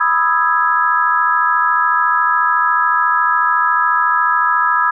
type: chord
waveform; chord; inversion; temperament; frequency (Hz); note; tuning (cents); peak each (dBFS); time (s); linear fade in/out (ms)
sine; E major seventh; second; equal; 987.8 / 1244.5 / 1318.5 / 1661.2; B5 / D#6 / E6 / G#6; 0 / 0 / 0 / 0; -17; 0-4.91; 10
effects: none